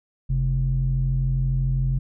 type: tone with low-pass filter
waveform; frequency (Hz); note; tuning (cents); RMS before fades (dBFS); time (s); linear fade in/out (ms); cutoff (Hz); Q
square; 43.65; F1; 0; -22; 0.29-1.99; 10; 140; 5
effects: none